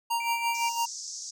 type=tone with tremolo; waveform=square; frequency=932.3 Hz; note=A#5; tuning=in tune; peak=-25 dBFS; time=0.1-0.86 s; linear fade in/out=10 ms; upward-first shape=sine; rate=5.9 Hz; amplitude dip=65%
type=tone; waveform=triangle; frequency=2349 Hz; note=D7; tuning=in tune; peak=-31 dBFS; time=0.2-0.69 s; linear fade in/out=5 ms
type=band-pass noise; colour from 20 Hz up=pink; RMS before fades=-39 dBFS; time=0.54-1.31 s; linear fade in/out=10 ms; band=5300 to 6900 Hz; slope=48 dB/octave
effects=none